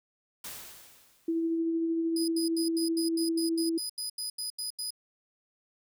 white noise with exponential decay, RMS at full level -39 dBFS, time 0.44-1.59 s, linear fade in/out 5 ms, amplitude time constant 250 ms
sine tone with tremolo, 329.6 Hz, E4, in tune, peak -25 dBFS, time 1.28-3.78 s, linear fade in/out 5 ms, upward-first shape sine, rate 13 Hz, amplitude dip 25%
25% pulse tone bursts, 4978 Hz, D#8, in tune, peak -28 dBFS, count 14, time 2.16-4.906 s, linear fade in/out 5 ms, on 120 ms, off 82 ms
effects none

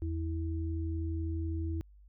sine tone pair together, 81.98 / 326.3 Hz, E2 / E4, -9 / -18 cents, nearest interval 2 octaves, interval 2391 cents, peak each -32 / -39 dBFS, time 0.02-1.81 s, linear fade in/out 0 ms, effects added 50 Hz sine -54 dBFS peak until 2.08 s

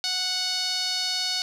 sawtooth tone with band-pass filter, 738 Hz, F#5, 5 cents flat, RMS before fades -27 dBFS, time 0.04-1.42 s, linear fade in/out 0 ms, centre 4500 Hz, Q 3.8, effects none

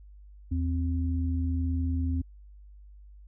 sine tone pair together, 80.42 / 261.6 Hz, E2 / C4, -42 / 0 cents, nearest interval octave + minor sixth, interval 2042 cents, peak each -26 / -32 dBFS, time 0.51-2.22 s, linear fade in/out 10 ms, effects added 50 Hz sine -47 dBFS peak until 3.27 s

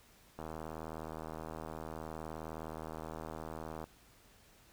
click train, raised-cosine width 1 ms, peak -29 dBFS, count 275, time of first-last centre 0.39-3.841 s, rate 79.4 Hz, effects pink hiss -63 dBFS RMS until 4.72 s

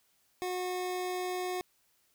25% pulse tone, 364.1 Hz, F#4, 28 cents flat, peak -29 dBFS, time 0.42-1.61 s, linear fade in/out 0 ms, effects white hiss -71 dBFS RMS until 2.14 s

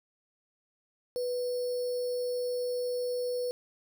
sine tone with sample-and-hold, 493.9 Hz, B4, in tune, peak -29 dBFS, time 1.16-3.51 s, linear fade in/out 0 ms, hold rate 4900 Hz, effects none

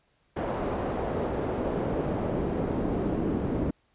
brown noise with band-pass filter sweep, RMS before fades -29 dBFS, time 0.36-3.71 s, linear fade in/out 10 ms, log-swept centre 670 to 320 Hz, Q 1.1, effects pink hiss -69 dBFS RMS until 3.94 s + resampled to 8000 Hz

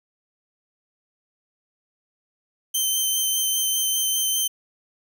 10% pulse tone with vibrato, 3100 Hz, G7, 20 cents flat, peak -13 dBFS, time 2.74-4.48 s, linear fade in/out 10 ms, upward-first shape sine, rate 5 Hz, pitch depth 11 cents each way, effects none

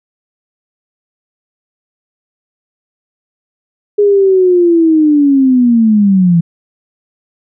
sine linear sweep, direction down, 415.3 to 164.8 Hz, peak -5 dBFS, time 3.98-6.41 s, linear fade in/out 10 ms, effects none

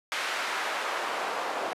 pink noise with band-pass filter sweep, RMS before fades -31 dBFS, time 0.12-1.73 s, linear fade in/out 0 ms, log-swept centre 1900 to 690 Hz, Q 0.85, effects high-pass 400 Hz 12 dB/octave + resampled to 32000 Hz

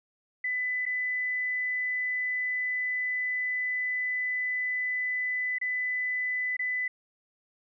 sine tone with dropouts, 2000 Hz, B6, 21 cents sharp, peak -27 dBFS, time 0.44-6.88 s, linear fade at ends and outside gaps 5 ms, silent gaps 0.855-0.862 / 5.585-5.613 / 6.568-6.592 s, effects none

